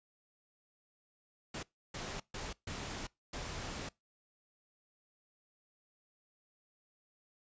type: noise bursts at uneven times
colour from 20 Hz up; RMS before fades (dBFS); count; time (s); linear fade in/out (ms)
pink; -42; 5; 1.54-1.63 / 1.94-2.2 / 2.34-2.53 / 2.67-3.07 / 3.33-3.89; 5
effects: noise-tail reverb RT60 0.2 s tail -23 dB re dry + resampled to 16000 Hz